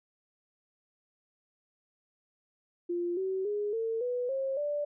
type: tone with pitch steps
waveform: sine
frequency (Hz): 348.4 / 379.9 / 414.3 / 451.8 / 492.7 / 537.3 / 585.9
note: F4 / F#4 / G#4 / A4 / B4 / C5 / D5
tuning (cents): -4 / +46 / -4 / +46 / -4 / +46 / -4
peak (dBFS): -29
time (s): 2.89-4.85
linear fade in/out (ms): 10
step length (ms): 280
effects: none